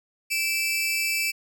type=tone pair together; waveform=sawtooth; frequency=2326 / 2637 Hz; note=D7 / E7; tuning=-17 / 0 cents; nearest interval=major second; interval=217 cents; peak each=-23 dBFS; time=0.3-1.32 s; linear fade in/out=20 ms; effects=none